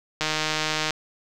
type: click train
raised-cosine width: 0.2 ms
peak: -7 dBFS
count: 109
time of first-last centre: 0.21-0.907 s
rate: 155 Hz
effects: none